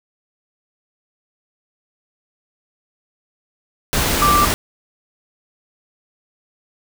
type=tone in noise; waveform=sine; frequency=1176 Hz; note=D6; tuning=2 cents sharp; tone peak=-12 dBFS; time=4.22-4.45 s; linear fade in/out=0 ms; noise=pink; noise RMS=-18 dBFS; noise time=3.93-4.54 s; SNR=+3 dB; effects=none